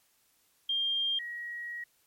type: tone pair in turn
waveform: sine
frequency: 3200 / 1902.7 Hz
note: G7 / A#6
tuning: +35 / +35 cents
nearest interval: major sixth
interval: 900 cents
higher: first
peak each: -27 / -36 dBFS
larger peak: first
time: 0.69-1.19 / 1.19-1.84 s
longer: second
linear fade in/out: 5 ms
effects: white hiss -69 dBFS RMS until 2.06 s + MP3 64 kbps